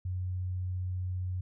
sine tone, 91.5 Hz, F#2, 19 cents flat, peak -31 dBFS, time 0.05-1.41 s, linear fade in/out 5 ms, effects none

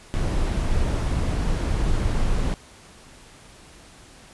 brown noise, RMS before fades -22 dBFS, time 0.14-2.54 s, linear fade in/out 0 ms, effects pink hiss -48 dBFS RMS until 4.33 s + resampled to 24000 Hz

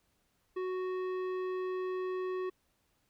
triangle tone with tanh clipping, 370 Hz, F#4, in tune, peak -35 dBFS, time 0.56-2.5 s, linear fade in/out 10 ms, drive 17 dB, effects pink hiss -75 dBFS RMS until 3.09 s

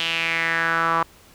sawtooth tone with band-pass filter sweep, 165.4 Hz, E3, 6 cents sharp, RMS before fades -22 dBFS, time 0-1.03 s, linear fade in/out 0 ms, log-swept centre 3100 to 1100 Hz, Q 4.3, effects pink hiss -51 dBFS RMS until 1.34 s

